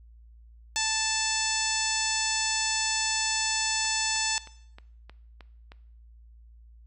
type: harmonic tone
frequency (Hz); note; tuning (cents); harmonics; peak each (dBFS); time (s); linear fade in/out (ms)
880; A5; 0; 1 / 2 / 3 / 4 / 5 / 6 / 7 / 8 / 9; -34 / -34 / -34 / -34 / -34 / -34 / -34 / -34 / -34; 0.76-4.38; 0
type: click train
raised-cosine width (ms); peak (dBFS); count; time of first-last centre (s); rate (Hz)
0.3; -30; 7; 3.85-5.719; 3.21
effects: noise-tail reverb RT60 0.7 s tail -18 dB re dry + added 57 Hz sine -49 dBFS peak until 6.86 s